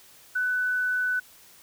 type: tone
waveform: sine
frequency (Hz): 1496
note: F#6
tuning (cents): +19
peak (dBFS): -23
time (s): 0.35-1.2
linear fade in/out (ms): 10
effects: white hiss -53 dBFS RMS until 1.62 s